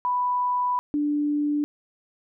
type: tone pair in turn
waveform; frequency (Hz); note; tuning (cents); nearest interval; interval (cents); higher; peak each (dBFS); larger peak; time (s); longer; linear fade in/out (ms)
sine; 989 / 294; B5 / D4; +2 / +2; octave + major sixth; 2100; first; -21; neither; 0.05-0.79 / 0.94-1.64; first; 0
effects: none